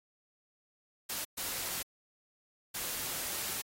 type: noise bursts at uneven times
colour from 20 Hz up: white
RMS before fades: -37 dBFS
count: 3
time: 1.09-1.25 / 1.37-1.83 / 2.74-3.62 s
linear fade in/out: 10 ms
effects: AAC 48 kbps